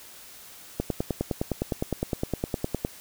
click train, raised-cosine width 2 ms, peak -12 dBFS, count 21, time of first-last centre 0.8-2.849 s, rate 9.76 Hz, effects white hiss -47 dBFS RMS until 3 s

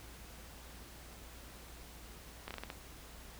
slowing click train, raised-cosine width 0.3 ms, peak -25 dBFS, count 6, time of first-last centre 2.48-2.702 s, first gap 27 ms, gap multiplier 1.25, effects added 58 Hz sine -54 dBFS peak until 3.39 s + pink hiss -54 dBFS RMS until 3.39 s

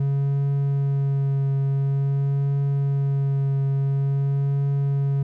triangle tone with vibrato, 138.59 Hz, C#3, in tune, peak -17 dBFS, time 0-5.23 s, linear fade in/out 5 ms, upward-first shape triangle, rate 0.48 Hz, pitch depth 18 cents each way, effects none

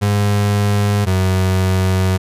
35% pulse tone pair in turn, 102.3 / 93.62 Hz, G#2 / F#2, -26 / +21 cents, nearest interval major second, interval 153 cents, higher first, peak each -11 dBFS, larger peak neither, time 0.01-1.06 / 1.06-2.18 s, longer second, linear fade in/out 20 ms, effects resampled to 32000 Hz

